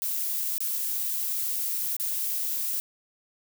violet noise with dropouts, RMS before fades -29 dBFS, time 0.02-2.8 s, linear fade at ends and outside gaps 0 ms, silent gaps 0.581-0.605 / 1.966-1.998 s, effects none

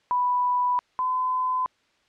sine tone pair in turn, 988 / 1016.4 Hz, B5 / B5, 0 / +49 cents, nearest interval unison, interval 49 cents, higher second, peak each -20 / -22 dBFS, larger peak first, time 0.11-0.79 / 0.99-1.66 s, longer first, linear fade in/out 0 ms, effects white hiss -65 dBFS RMS until 2.08 s + low-pass 4000 Hz 12 dB/octave

